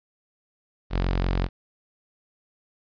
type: tone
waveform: sawtooth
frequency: 45.18 Hz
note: F#1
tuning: 40 cents flat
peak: -18 dBFS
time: 0.9-1.49 s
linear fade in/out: 50 ms
effects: resampled to 11025 Hz + 10-bit